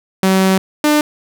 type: tone pair in turn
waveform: sawtooth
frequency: 190 / 299.5 Hz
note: F#3 / D4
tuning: +46 / +34 cents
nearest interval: minor sixth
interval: 788 cents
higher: second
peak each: -6 dBFS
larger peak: neither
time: 0.23-0.58 / 0.84-1.01 s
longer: first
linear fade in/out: 2 ms
effects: none